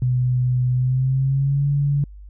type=tone with pitch glide; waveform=sine; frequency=125.5 to 142.51 Hz; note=B2 to C#3; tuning=+28 to +48 cents; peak=-16 dBFS; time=0.02-2.04 s; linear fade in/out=2 ms; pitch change=+220 cents; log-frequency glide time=0.73-1.68 s; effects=added 50 Hz sine -37 dBFS peak until 2.29 s